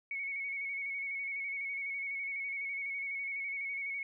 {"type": "tone with vibrato", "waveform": "sine", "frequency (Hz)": 2217, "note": "C#7", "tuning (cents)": 0, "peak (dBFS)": -35, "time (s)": [0.11, 4.03], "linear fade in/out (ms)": 2, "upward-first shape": "square", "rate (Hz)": 12, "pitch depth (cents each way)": 25, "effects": []}